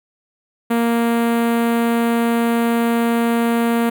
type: tone with notch filter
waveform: sawtooth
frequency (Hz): 233.1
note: A#3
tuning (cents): 0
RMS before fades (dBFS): -17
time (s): 0.7-3.9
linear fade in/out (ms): 10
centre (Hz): 5400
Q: 0.53
effects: none